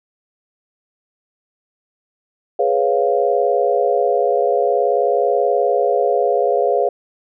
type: chord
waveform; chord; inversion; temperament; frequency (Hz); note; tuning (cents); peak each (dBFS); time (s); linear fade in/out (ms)
sine; C# dominant seventh; second; equal; 415.3 / 493.9 / 554.4 / 698.5; G#4 / B4 / C#5 / E#5; 0 / 0 / 0 / 0; -19; 2.59-6.89; 5
effects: none